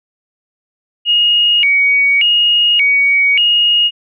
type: tone with vibrato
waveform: sine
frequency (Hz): 2539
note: D#7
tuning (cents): +34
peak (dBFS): -8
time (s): 1.05-3.91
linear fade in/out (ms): 50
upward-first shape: square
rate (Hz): 0.86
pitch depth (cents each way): 210
effects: none